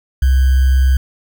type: tone with sample-and-hold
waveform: sine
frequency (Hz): 65.41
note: C2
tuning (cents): 0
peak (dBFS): -8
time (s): 0.22-0.97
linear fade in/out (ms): 5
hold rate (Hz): 1575
effects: none